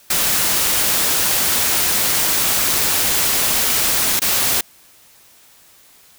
white noise with dropouts, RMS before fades -17 dBFS, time 0.1-4.61 s, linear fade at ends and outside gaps 5 ms, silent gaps 4.195-4.217 s, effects white hiss -49 dBFS RMS until 6.18 s

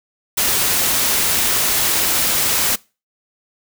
white noise, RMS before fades -17 dBFS, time 0.37-2.76 s, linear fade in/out 10 ms, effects noise-tail reverb RT60 0.3 s tail -23 dB re dry

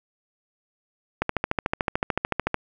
click train, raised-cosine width 0.5 ms, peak -7 dBFS, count 19, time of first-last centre 1.22-2.544 s, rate 13.6 Hz, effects none

